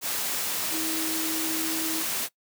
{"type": "tone in noise", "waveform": "sine", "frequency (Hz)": 320.1, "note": "D#4", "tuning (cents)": 49, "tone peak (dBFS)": -31, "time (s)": [0.7, 2.04], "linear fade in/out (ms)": 50, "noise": "white", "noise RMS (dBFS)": -29, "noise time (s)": [0.01, 2.29], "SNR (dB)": -5, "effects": ["noise-tail reverb RT60 0.1 s tail -21 dB re dry", "high-pass 150 Hz 12 dB/octave"]}